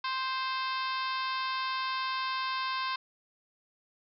harmonic tone, 523.3 Hz, C5, in tune, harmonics 2 / 3 / 4 / 5 / 6 / 7 / 8 / 9 / 10, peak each -32 / -39 / -43 / -41 / -45 / -42 / -44 / -44 / -48 dBFS, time 0.04-2.96 s, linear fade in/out 5 ms, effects none

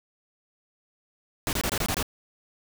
pink noise bursts, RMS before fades -27 dBFS, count 7, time 1.47-2.027 s, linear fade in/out 0 ms, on 59 ms, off 24 ms, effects none

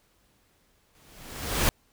pink noise with exponential growth, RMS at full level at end -21 dBFS, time 0.95-1.69 s, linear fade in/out 0 ms, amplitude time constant 160 ms, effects pink hiss -66 dBFS RMS until 1.92 s

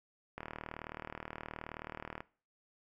click train, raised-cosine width 0.5 ms, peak -26 dBFS, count 72, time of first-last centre 0.38-2.205 s, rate 38.9 Hz, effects noise-tail reverb RT60 0.4 s tail -20 dB re dry

